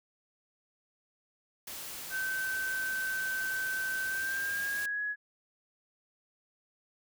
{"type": "noise", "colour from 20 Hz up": "white", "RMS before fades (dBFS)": -42, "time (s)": [1.67, 4.86], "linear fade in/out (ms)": 5}
{"type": "tone with pitch glide", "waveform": "sine", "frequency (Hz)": [1541, 1680.5], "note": ["G6", "G#6"], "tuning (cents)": [-30, 20], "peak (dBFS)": -31, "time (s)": [2.1, 5.16], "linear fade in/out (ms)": 50, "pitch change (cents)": 150, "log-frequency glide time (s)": [4.05, 5.02]}
{"effects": []}